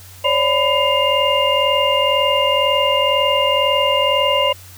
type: tone cluster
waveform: sine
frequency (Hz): 539 / 581 / 1003 / 2117 / 2812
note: C#5 / D5 / B5 / C7 / F7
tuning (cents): -49 / -19 / +26 / +20 / +11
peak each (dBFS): -20 / -19 / -19 / -25 / -18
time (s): 0.24-4.53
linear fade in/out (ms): 10
effects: added 92 Hz sine -40 dBFS peak until 4.77 s + white hiss -42 dBFS RMS until 4.77 s